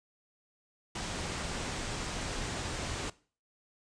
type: low-pass noise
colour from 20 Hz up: pink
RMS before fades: -37 dBFS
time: 0.95-3.1 s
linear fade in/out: 5 ms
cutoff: 9000 Hz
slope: 48 dB/octave
effects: noise-tail reverb RT60 0.4 s tail -20 dB re dry + resampled to 22050 Hz